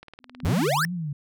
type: click train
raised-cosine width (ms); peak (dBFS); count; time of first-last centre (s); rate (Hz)
0.3; -27; 12; 0.03-0.615; 18.8
type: tone with exponential growth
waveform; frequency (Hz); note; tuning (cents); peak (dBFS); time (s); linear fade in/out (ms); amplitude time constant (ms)
sine; 249.9; B3; +21; -26; 0.2-0.53; 2; 71
type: tone with vibrato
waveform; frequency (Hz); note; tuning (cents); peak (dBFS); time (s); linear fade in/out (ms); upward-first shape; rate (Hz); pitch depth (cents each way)
sine; 159.4; D#3; +42; -27; 0.43-1.13; 5; triangle; 2.5; 240
type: exponential sweep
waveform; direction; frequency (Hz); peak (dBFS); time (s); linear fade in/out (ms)
square; up; 74.6 to 1864.7; -22; 0.45-0.85; 0
effects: none